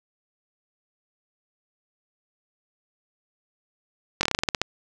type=slowing click train; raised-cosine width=0.2 ms; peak=-4 dBFS; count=11; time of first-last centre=4.21-4.616 s; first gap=21 ms; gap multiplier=1.14; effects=none